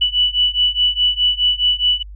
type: beating tone pair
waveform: sine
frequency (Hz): 2960 / 2964.8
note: F#7 / F#7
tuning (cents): 0 / +3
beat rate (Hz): 4.8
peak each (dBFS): -17 / -16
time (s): 0.01-2.03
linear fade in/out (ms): 10
effects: added 50 Hz sine -32 dBFS peak until 2.15 s